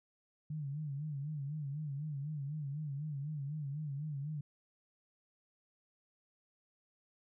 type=tone with vibrato; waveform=sine; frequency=146.1 Hz; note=D3; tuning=9 cents flat; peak=-37 dBFS; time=0.5-4.41 s; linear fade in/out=5 ms; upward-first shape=sine; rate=4 Hz; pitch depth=110 cents each way; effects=none